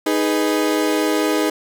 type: chord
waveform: 35% pulse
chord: G# minor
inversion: second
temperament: equal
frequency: 311.1 / 415.3 / 493.9 Hz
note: D#4 / G#4 / B4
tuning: 0 / 0 / 0 cents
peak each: -17 / -20 / -22 dBFS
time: 0.06-1.5 s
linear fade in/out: 5 ms
effects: none